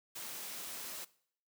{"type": "noise", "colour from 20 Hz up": "white", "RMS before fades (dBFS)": -44, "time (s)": [0.15, 1.05], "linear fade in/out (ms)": 10, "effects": ["noise-tail reverb RT60 0.6 s tail -20 dB re dry", "high-pass 150 Hz 12 dB/octave"]}